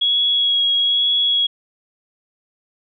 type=tone with vibrato; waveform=sine; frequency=3329 Hz; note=G#7; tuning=3 cents sharp; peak=-14 dBFS; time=0.01-1.47 s; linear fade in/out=10 ms; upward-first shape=sine; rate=1.1 Hz; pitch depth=14 cents each way; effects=none